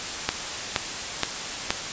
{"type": "click train", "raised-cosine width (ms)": 0.2, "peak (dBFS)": -3, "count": 4, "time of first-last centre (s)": [0.29, 1.705], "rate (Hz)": 2.12, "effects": ["white hiss -31 dBFS RMS until 1.92 s", "resampled to 16000 Hz"]}